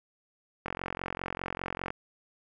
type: click train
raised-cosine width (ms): 0.5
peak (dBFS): -18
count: 57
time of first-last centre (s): 0.66-1.904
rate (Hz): 45
effects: 10-bit